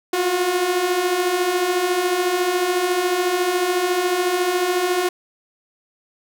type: beating tone pair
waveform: sawtooth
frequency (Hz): 348.7 / 362.7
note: F4 / F#4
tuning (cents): -3 / -34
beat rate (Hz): 14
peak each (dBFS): -21 / -15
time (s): 0.13-5.09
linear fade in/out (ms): 5
effects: none